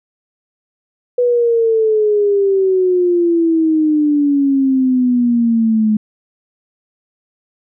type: exponential sweep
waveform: sine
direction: down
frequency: 493.9 to 212.5 Hz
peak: -10 dBFS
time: 1.18-5.97 s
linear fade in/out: 5 ms
effects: none